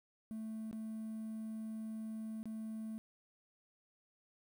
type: tone with dropouts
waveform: triangle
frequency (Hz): 220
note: A3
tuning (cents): 0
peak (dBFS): -38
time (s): 0.31-2.98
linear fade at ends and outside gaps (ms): 0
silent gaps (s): 0.712-0.729 / 2.43-2.456
effects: tanh soft clip ceiling -35 dBFS + 11-bit